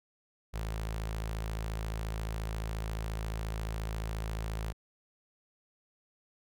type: tone with notch filter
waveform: sawtooth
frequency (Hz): 54.3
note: A1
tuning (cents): -22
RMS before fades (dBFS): -36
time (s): 0.53-4.73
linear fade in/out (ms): 20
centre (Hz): 270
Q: 1.4
effects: none